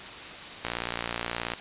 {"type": "click train", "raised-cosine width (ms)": 0.3, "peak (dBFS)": -13, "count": 53, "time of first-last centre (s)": [0.65, 1.536], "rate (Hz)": 58.7, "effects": ["white hiss -40 dBFS RMS until 1.6 s", "resampled to 8000 Hz"]}